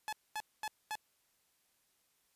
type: tone bursts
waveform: sawtooth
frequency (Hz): 858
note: A5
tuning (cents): -44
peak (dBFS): -33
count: 4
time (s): 0.08-0.954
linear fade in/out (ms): 0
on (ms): 46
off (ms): 230
effects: white hiss -75 dBFS RMS until 2.35 s + resampled to 32000 Hz